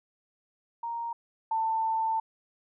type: tone pair in turn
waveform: sine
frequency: 932.3 / 891.7 Hz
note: A#5 / A5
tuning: 0 / +23 cents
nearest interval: minor second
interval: 77 cents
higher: first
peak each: -31 / -25 dBFS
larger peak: second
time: 0.83-1.13 / 1.51-2.2 s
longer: second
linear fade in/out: 5 ms
effects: none